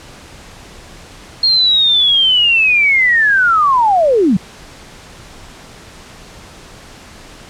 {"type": "linear sweep", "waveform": "sine", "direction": "down", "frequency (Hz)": [4267, 164.81], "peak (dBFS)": -8, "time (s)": [1.43, 4.37], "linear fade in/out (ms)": 5, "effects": ["pink hiss -37 dBFS RMS until 7.49 s", "low-pass 8000 Hz 12 dB/octave"]}